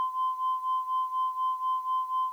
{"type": "beating tone pair", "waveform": "sine", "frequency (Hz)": [1031, 1035.1], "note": ["C6", "C6"], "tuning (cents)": [-26, -19], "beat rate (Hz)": 4.1, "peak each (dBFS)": [-27, -31], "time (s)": [0, 2.32], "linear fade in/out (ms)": 0, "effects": ["tanh soft clip ceiling -21 dBFS", "10-bit"]}